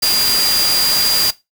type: tone in noise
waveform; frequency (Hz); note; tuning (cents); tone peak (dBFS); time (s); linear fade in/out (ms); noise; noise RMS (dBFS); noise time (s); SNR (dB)
sine; 4800; D8; +37; -13; 0.02-1.31; 10; white; -18; 0.02-1.31; +2
effects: noise-tail reverb RT60 0.2 s tail -18 dB re dry